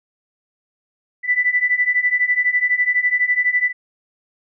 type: beating tone pair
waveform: sine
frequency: 1975.5 / 1987.5 Hz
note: B6 / B6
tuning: 0 / +10 cents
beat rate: 12 Hz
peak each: -19 / -17 dBFS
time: 1.23-3.73 s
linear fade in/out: 50 ms
effects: none